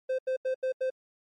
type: tone bursts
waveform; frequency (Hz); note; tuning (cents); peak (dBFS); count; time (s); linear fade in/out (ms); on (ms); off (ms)
triangle; 519; C5; -14; -24; 5; 0.09-0.903; 10; 97; 82
effects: MP3 48 kbps